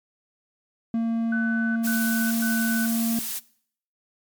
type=tone; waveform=triangle; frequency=228.6 Hz; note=A#3; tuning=34 cents flat; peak=-19 dBFS; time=0.94-3.19 s; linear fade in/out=2 ms
type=tone bursts; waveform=sine; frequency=1500 Hz; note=F#6; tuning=23 cents sharp; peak=-26 dBFS; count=3; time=1.32-2.86 s; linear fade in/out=5 ms; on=440 ms; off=110 ms
type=noise; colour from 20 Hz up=blue; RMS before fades=-30 dBFS; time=1.83-3.4 s; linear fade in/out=20 ms
effects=noise-tail reverb RT60 0.6 s tail -21 dB re dry + MP3 96 kbps